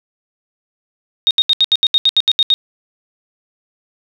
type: tone bursts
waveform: sine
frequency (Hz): 3714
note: A#7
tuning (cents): -7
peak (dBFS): -8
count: 12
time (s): 1.27-2.54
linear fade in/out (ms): 0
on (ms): 38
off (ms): 74
effects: none